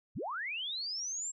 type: linear sweep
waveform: sine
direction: up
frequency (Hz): 43 to 7610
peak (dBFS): -35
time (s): 0.15-1.32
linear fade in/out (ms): 20
effects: none